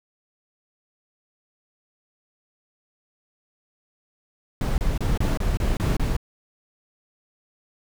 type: noise bursts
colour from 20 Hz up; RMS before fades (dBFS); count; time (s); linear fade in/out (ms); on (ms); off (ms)
brown; -22; 8; 4.61-6.166; 2; 170; 28
effects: none